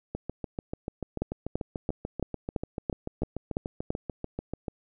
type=two click trains; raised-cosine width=2 ms; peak=-19 / -14 dBFS; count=32 / 9; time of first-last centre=0.15-4.682 / 1.22-3.905 s; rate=6.84 / 2.98 Hz; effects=none